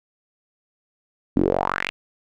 sawtooth tone with band-pass filter sweep, 46.25 Hz, F#1, in tune, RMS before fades -22 dBFS, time 1.36-1.9 s, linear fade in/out 0 ms, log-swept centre 250 to 2800 Hz, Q 4.3, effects none

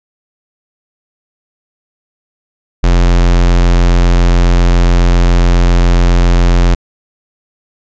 square tone, 43.65 Hz, F1, in tune, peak -6 dBFS, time 2.83-6.75 s, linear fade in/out 10 ms, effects resampled to 16000 Hz

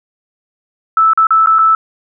sine tone with dropouts, 1314 Hz, E6, 6 cents flat, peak -6 dBFS, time 0.97-1.75 s, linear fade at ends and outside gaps 2 ms, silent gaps 1.134-1.175 / 1.269-1.306 / 1.461-1.471 / 1.586-1.59 s, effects none

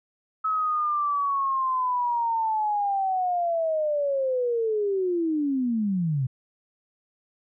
sine linear sweep, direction down, 1292 to 123.47 Hz, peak -22 dBFS, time 0.44-6.27 s, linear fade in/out 10 ms, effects none

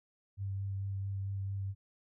sine tone with vibrato, 98 Hz, G2, in tune, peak -34 dBFS, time 0.37-1.75 s, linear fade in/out 50 ms, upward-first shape sine, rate 4.5 Hz, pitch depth 13 cents each way, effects none

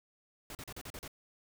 pink noise bursts, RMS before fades -45 dBFS, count 7, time 0.5-1.078 s, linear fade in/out 2 ms, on 50 ms, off 38 ms, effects none

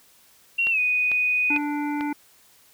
sine tone with pitch glide, 2742 to 2486 Hz, F7 to D#7, -32 to -2 cents, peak -19 dBFS, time 0.58-1.58 s, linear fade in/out 10 ms, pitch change -170 cents, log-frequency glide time 0.7-0.79 s
click train, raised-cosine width 0.3 ms, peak -18 dBFS, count 4, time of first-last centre 0.67-2.009 s, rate 2.24 Hz
harmonic tone, 293.4 Hz, D4, 2 cents flat, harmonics 1 / 3 / 5 / 7 / 8, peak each -25 / -31 / -39 / -39 / -41 dBFS, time 1.5-2.13 s, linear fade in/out 5 ms
effects white hiss -56 dBFS RMS until 2.73 s

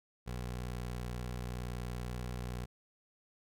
20% pulse tone with vibrato, 61 Hz, B1, 21 cents flat, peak -33 dBFS, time 0.26-2.66 s, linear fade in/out 20 ms, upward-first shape square, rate 1.1 Hz, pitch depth 9 cents each way, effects none

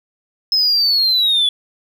sine linear sweep, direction down, 5170 to 3400 Hz, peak -10 dBFS, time 0.52-1.49 s, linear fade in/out 2 ms, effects tanh soft clip ceiling -10 dBFS + 8-bit

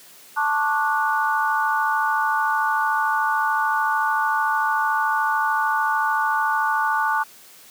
sine chord, D major seventh, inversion second, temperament just, 881 / 1101.2 / 1174.7 / 1468.3 Hz, A5 / C#6 / D6 / F#6, +2 / -12 / 0 / -14 cents, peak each -22 / -28 / -25 / -23 dBFS, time 0.36-7.24 s, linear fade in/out 20 ms, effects white hiss -47 dBFS RMS until 7.7 s + high-pass 150 Hz 12 dB/octave

